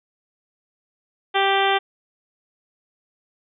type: harmonic tone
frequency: 392 Hz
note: G4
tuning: in tune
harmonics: 1 / 2 / 3 / 4 / 5 / 6 / 7 / 8 / 9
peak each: -23 / -20 / -26 / -26 / -27 / -30 / -31 / -27 / -30 dBFS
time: 1.34-1.79 s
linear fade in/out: 20 ms
effects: none